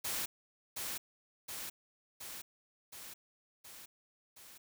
white noise with echo, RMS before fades -37 dBFS, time 0.04-0.26 s, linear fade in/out 10 ms, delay 720 ms, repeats 6, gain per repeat -3 dB, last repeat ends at 4.58 s, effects none

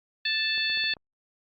harmonic tone, 880 Hz, A5, in tune, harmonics 2 / 3 / 4 / 5, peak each -30 / -30 / -30 / -30 dBFS, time 0.25-0.94 s, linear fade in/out 5 ms
clicks, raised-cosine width 1 ms, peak -34 dBFS, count 6, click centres 0.579 / 0.7 / 0.774 / 0.839 / 0.937 / 0.968 s
effects Opus 48 kbps

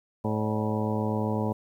harmonic tone with a mistuned harmonic, 107.8 Hz, A2, 35 cents flat, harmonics 1 / 2 / 3 / 4 / 5 / 6 / 7 / 8 / 9, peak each -30 / -29 / -36 / -34 / -35 / -39 / -39 / -39 / -37 dBFS, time 0.24-1.53 s, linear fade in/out 10 ms, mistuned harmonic 6, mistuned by -97 cents, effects 10-bit

